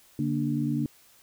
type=tone cluster; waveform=sine; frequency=144.1 / 233.6 / 293.7 Hz; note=D3 / A#3 / D4; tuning=-33 / +4 / 0 cents; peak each=-29 dBFS; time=0.19-0.86 s; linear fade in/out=2 ms; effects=white hiss -58 dBFS RMS until 1.22 s